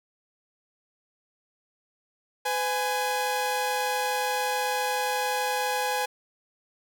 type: tone pair together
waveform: sawtooth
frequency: 504.7 / 830.6 Hz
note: B4 / G#5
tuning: +38 / 0 cents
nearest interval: major sixth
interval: 862 cents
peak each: -26 / -23 dBFS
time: 2.45-6.06 s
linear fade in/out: 10 ms
effects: none